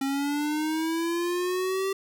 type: linear sweep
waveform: square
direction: up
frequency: 269.5 to 390.4 Hz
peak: -26 dBFS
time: 0.01-1.93 s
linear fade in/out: 5 ms
effects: none